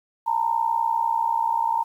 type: tone with amplitude modulation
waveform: sine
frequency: 916 Hz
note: A#5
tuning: 31 cents flat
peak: -16 dBFS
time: 0.26-1.84 s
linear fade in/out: 20 ms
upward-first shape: sine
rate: 60.2 Hz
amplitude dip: 85%
effects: 9-bit